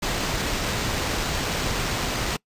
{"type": "noise with sample-and-hold", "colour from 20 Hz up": "pink", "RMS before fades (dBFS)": -26, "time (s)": [0.02, 2.37], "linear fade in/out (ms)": 10, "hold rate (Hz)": 11025, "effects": ["noise-tail reverb RT60 0.1 s tail -24 dB re dry", "resampled to 32000 Hz"]}